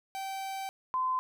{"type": "tone pair in turn", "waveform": ["45% pulse", "sine"], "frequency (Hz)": [775, 1027.1], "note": ["G5", "C6"], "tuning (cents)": [-20, -32], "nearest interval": "perfect fourth", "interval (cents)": 488, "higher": "second", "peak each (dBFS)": [-35, -27], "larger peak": "second", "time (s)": [[0.15, 0.69], [0.94, 1.19]], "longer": "first", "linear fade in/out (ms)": 0, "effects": []}